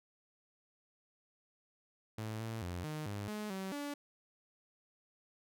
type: tone with pitch steps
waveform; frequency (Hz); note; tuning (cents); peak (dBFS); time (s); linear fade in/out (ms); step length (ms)
sawtooth; 109.4 / 112.4 / 88.3 / 153.5 / 102.1 / 211.5 / 191.1 / 288.1; A2 / A2 / F2 / D#3 / G#2 / G#3 / G3 / D4; -9 / +37 / +20 / -23 / -29 / +32 / -44 / -33; -35; 2.18-3.94; 5; 220
effects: none